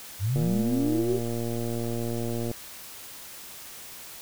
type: linear sweep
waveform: sine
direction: up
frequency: 87.31 to 395.5 Hz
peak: -23 dBFS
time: 0.19-1.2 s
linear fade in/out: 50 ms
type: click train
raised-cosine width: 2 ms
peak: -19 dBFS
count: 253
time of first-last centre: 0.36-2.514 s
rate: 117 Hz
effects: white hiss -43 dBFS RMS until 4.21 s